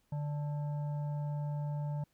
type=tone with frequency modulation; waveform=sine; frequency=146.83 Hz; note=D3; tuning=in tune; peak=-33 dBFS; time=0.12-2.04 s; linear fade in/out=5 ms; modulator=734 Hz; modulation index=0.33; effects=pink hiss -75 dBFS RMS until 2.13 s